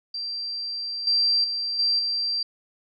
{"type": "tone with level steps", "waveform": "sine", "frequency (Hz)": 4710, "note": "D8", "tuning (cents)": 4, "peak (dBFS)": [-28, -18, -25, -19, -23], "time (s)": [0.14, 2.43], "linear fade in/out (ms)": 5, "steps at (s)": [1.07, 1.44, 1.79, 1.99], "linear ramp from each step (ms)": 2, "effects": []}